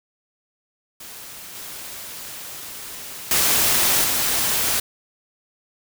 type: noise with level steps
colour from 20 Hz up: white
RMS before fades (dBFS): -38 / -35 / -18 / -21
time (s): 1-4.8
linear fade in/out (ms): 5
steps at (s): 1.55 / 3.31 / 4.04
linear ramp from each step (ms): 2
effects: none